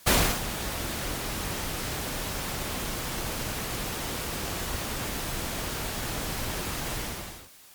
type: noise with ADSR envelope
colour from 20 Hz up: pink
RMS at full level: -19 dBFS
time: 0.06-7.5 s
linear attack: 16 ms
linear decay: 320 ms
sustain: -13 dB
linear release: 520 ms
effects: white hiss -52 dBFS RMS until 7.74 s + MP3 96 kbps